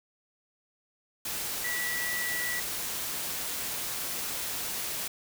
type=tone in noise; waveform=sine; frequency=1951 Hz; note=B6; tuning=22 cents flat; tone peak=-31 dBFS; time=1.64-2.6 s; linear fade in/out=5 ms; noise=white; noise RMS=-34 dBFS; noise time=1.25-5.08 s; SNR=0 dB; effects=none